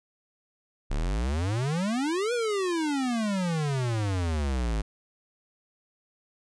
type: exponential two-way sweep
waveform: square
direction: up then down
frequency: 32.68 to 493.9 to 50.7 Hz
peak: -26 dBFS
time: 0.9-4.82 s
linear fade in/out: 10 ms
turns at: 2.33 s
effects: resampled to 22050 Hz